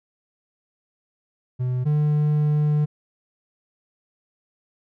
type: tone pair in turn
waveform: triangle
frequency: 125.9 / 149.72 Hz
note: B2 / D3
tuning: +34 / +34 cents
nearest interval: minor third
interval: 300 cents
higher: second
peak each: -19 / -15 dBFS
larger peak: second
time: 1.59-1.85 / 1.85-2.86 s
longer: second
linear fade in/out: 20 ms
effects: none